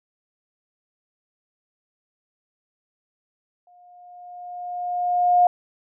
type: tone with exponential growth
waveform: sine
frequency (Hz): 713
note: F5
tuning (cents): +36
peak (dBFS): -11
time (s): 3.67-5.47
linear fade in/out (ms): 2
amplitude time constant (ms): 390
effects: none